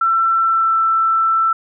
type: tone with pitch glide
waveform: sine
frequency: 1342 to 1331.2 Hz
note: E6 to E6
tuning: +31 to +17 cents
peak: -12 dBFS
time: 0.01-1.53 s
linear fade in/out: 5 ms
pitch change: -14 cents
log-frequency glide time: 0.41-0.75 s
effects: none